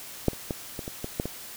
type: clicks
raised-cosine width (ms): 2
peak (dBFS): -7 / -27 / -15 / -20 / -21 / -18 / -12 / -17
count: 8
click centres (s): 0.283 / 0.333 / 0.508 / 0.792 / 0.879 / 1.044 / 1.199 / 1.256
effects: white hiss -42 dBFS RMS until 1.56 s